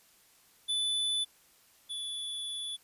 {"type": "tone pair in turn", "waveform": "square", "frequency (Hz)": [3489, 3447], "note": ["A7", "A7"], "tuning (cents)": [-15, -36], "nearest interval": "unison", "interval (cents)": 21, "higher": "first", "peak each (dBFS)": [-29, -36], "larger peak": "first", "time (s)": [[0.68, 1.25], [1.89, 2.77]], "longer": "second", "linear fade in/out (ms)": 20, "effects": ["white hiss -63 dBFS RMS until 2.83 s", "resampled to 32000 Hz"]}